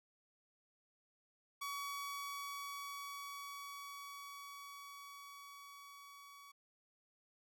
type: tone with level ramp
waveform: sawtooth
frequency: 1131 Hz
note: C#6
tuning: 34 cents sharp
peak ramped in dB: -37 to -52 dBFS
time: 1.61-6.52 s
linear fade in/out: 10 ms
effects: none